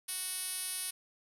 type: tone with band-pass filter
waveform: 5% pulse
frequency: 370 Hz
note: F#4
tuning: in tune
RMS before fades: -38 dBFS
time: 0.08-0.91 s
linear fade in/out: 10 ms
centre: 9600 Hz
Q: 2.4
effects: none